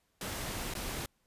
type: noise with dropouts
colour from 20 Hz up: pink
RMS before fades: -38 dBFS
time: 0.21-1.06 s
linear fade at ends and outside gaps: 2 ms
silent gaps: 0.738-0.751 s
effects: pink hiss -75 dBFS RMS until 1.26 s + resampled to 32000 Hz